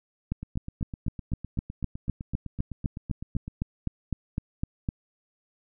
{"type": "two click trains", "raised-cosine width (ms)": 5, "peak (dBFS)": [-15, -23], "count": [19, 25], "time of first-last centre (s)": [[0.32, 4.889], [0.43, 3.48]], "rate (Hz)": [3.94, 7.87], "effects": []}